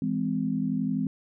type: chord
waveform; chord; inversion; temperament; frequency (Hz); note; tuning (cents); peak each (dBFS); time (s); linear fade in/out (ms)
sine; E augmented; none; just; 164.81 / 206 / 257.5; E3 / G#3 / B#3; 0 / -14 / -28; -31 / -29 / -28; 0.02-1.07; 2
effects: none